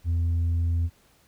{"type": "tone with tanh clipping", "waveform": "sine", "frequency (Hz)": 84.3, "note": "E2", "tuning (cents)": 39, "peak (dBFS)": -22, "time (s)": [0.04, 0.9], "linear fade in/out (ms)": 50, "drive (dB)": 2, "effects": ["pink hiss -61 dBFS RMS until 1.27 s"]}